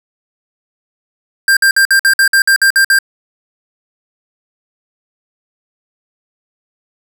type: tone bursts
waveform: square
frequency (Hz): 1588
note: G6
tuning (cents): +22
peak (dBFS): -7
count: 11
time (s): 1.48-2.988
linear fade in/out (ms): 2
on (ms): 88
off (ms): 54
effects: none